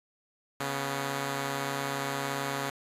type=tone pair together; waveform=5% pulse; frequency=138.59 / 246.9 Hz; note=C#3 / B3; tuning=0 / 0 cents; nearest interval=minor seventh; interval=1000 cents; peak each=-20 / -26 dBFS; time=0.6-2.7 s; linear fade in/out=2 ms; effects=resampled to 32000 Hz